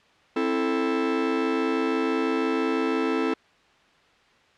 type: chord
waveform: 45% pulse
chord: A minor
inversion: first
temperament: just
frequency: 264 / 330 / 440 Hz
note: C4 / E4 / A4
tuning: +16 / +2 / 0 cents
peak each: -27 dBFS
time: 0.36-3.34 s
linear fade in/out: 5 ms
effects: white hiss -58 dBFS RMS until 4.57 s + low-pass 3000 Hz 12 dB/octave